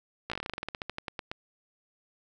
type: slowing click train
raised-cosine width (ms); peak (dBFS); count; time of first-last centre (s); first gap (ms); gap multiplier
0.3; -18; 20; 0.3-1.315; 16; 1.12
effects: none